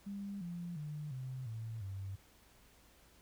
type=tone with pitch steps; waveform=sine; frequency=200 / 173.11 / 149.83 / 129.68 / 112.25 / 97.15 Hz; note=G3 / F3 / D3 / C3 / A2 / G2; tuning=+35 / -15 / +35 / -15 / +35 / -15 cents; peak=-40 dBFS; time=0.06-2.16 s; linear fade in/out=10 ms; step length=350 ms; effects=added 55 Hz sine -70 dBFS peak until 3.21 s + pink hiss -65 dBFS RMS until 3.21 s